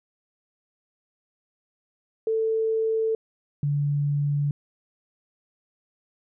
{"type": "tone pair in turn", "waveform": "sine", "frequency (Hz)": [444.2, 144.35], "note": ["A4", "D3"], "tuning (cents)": [16, -30], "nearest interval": "octave + perfect fifth", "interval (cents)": 1946, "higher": "first", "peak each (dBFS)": -21, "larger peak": "neither", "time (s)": [[2.27, 3.15], [3.63, 4.51]], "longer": "neither", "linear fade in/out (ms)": 2, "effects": []}